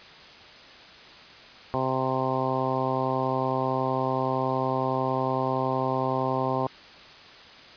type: harmonic tone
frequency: 130.81 Hz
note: C3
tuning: in tune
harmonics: 1 / 2 / 3 / 4 / 5 / 6 / 7 / 8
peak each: -32 / -32 / -32 / -32 / -32 / -32 / -32 / -32 dBFS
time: 1.74-6.67 s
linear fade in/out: 0 ms
effects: white hiss -47 dBFS RMS until 7.76 s + resampled to 11025 Hz